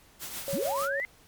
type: noise with tremolo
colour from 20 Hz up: white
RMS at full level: -36 dBFS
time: 0.19-0.9 s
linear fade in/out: 50 ms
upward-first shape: triangle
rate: 6.8 Hz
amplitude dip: 55%
type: tone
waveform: sine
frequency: 554.4 Hz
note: C#5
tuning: in tune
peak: -30 dBFS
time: 0.48-1 s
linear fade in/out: 0 ms
type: linear sweep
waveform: sine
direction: up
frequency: 132 to 2093 Hz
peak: -29 dBFS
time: 0.53-1.05 s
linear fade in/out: 0 ms
effects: pink hiss -58 dBFS RMS until 1.27 s + MP3 96 kbps